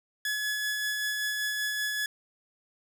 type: tone with tremolo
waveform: sawtooth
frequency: 1700 Hz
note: G#6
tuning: 40 cents sharp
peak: -24 dBFS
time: 0.25-2.06 s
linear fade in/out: 2 ms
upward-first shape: sine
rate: 5.2 Hz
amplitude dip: 25%
effects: 10-bit